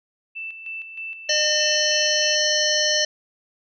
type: tone with tremolo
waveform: sine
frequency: 2656 Hz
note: E7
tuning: 12 cents sharp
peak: -29 dBFS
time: 0.35-2.36 s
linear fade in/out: 20 ms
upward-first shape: square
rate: 3.2 Hz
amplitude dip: 55%
type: harmonic tone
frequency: 606 Hz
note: D#5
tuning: 46 cents flat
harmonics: 1 / 3 / 5 / 7 / 9 / 10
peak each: -25 / -25 / -25 / -25 / -25 / -25 dBFS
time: 1.29-3.05 s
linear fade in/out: 5 ms
effects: none